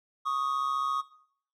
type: tone pair together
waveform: triangle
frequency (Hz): 1109.8 / 1244.5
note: C#6 / D#6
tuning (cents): +2 / 0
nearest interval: major second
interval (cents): 198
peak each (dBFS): -28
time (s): 0.25-1.02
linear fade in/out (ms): 20
effects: noise-tail reverb RT60 0.6 s tail -17 dB re dry

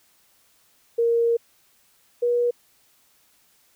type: tone pair in turn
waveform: sine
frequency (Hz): 466.2 / 481.5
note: A#4 / B4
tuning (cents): 0 / -44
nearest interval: minor second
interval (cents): 56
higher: second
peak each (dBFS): -17 / -18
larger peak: first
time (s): 0.98-1.37 / 2.22-2.51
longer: first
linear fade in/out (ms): 10
effects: white hiss -61 dBFS RMS until 3.75 s

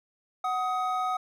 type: tone pair together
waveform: triangle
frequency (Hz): 743 / 1257.2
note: F#5 / D#6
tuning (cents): +7 / +18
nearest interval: major sixth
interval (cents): 911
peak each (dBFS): -27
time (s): 0.44-1.17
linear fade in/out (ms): 5
effects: none

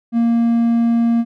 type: tone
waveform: triangle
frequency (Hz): 232.8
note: A#3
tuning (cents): -2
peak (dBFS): -10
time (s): 0.12-1.25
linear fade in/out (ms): 50
effects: none

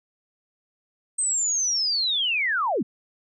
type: linear sweep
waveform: sine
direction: down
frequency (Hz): 8372 to 161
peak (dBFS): -21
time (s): 1.18-2.83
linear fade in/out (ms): 10
effects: none

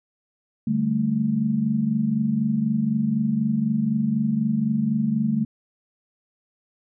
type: chord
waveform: sine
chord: D suspended fourth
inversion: none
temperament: equal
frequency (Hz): 146.83 / 196 / 220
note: D3 / G3 / A3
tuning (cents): 0 / 0 / 0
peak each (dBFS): -27 / -26 / -21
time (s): 0.67-5.45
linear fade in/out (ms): 5
effects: none

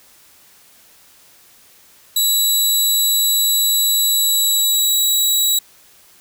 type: tone with pitch glide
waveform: 15% pulse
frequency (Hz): 3924 to 3890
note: B7 to B7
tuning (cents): -12 to -27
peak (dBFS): -7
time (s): 2.16-5.59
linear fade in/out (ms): 5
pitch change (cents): -15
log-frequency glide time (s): 4.1-4.92
effects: white hiss -49 dBFS RMS until 6.2 s

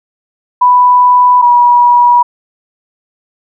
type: tone pair in turn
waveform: sine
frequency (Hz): 990 / 967.9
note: B5 / B5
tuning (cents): +4 / -35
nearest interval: unison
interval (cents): 39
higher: first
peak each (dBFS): -3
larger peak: neither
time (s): 0.61-1.42 / 1.42-2.23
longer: neither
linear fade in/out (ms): 10
effects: none

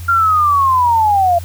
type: linear sweep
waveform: sine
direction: down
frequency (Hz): 1396.9 to 673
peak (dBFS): -9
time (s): 0.08-1.39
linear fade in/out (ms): 10
effects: added 87 Hz sine -25 dBFS peak until 1.44 s + white hiss -39 dBFS RMS until 1.44 s

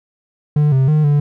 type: tone with pitch steps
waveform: triangle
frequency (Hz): 149 / 132.7 / 152.7 / 145.6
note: D3 / C3 / D#3 / D3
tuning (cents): +25 / +25 / -32 / -15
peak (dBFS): -8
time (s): 0.56-1.2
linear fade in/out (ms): 5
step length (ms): 160
effects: none

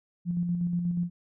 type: tone with tremolo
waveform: sine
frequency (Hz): 174.3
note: F3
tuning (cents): -3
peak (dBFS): -24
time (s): 0.25-1.1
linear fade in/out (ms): 50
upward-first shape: square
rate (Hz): 8.3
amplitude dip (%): 35
effects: none

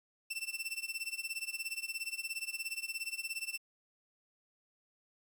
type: tone with tremolo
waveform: sawtooth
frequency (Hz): 2682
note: E7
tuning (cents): +29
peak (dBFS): -31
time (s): 0.3-3.58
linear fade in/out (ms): 10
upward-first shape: sine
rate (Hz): 17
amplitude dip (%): 90
effects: 10-bit

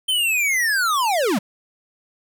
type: linear sweep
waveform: square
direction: down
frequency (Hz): 3131 to 169.2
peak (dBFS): -18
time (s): 0.08-1.39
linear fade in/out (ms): 10
effects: none

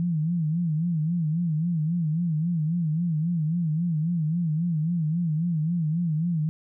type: tone with vibrato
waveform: sine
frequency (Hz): 163.4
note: E3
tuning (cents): -15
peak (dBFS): -22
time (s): 0-6.49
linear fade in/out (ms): 0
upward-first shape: sine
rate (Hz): 3.7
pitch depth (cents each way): 130
effects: none

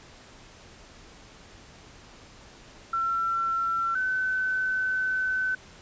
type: tone pair in turn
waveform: sine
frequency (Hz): 1351 / 1517.8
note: E6 / F#6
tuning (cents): +42 / +44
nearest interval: major second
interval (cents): 202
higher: second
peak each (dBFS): -24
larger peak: neither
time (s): 2.93-3.95 / 3.95-5.55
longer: second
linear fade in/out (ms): 5
effects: pink hiss -50 dBFS RMS until 5.81 s + resampled to 16000 Hz

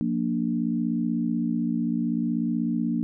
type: chord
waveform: sine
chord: Bb major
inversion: second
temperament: equal with one note detuned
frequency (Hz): 177.15 / 233.1 / 293.7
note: F3 / Bb3 / D4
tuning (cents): +25 / 0 / 0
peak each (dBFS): -29 / -25 / -29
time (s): 0.01-3.03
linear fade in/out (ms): 0
effects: none

